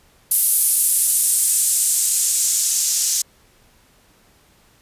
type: noise with band-pass filter sweep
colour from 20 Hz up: blue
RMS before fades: -18 dBFS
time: 0.31-3.22 s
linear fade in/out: 5 ms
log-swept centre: 11000 to 6300 Hz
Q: 2.1
effects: pink hiss -55 dBFS RMS until 4.81 s + resampled to 32000 Hz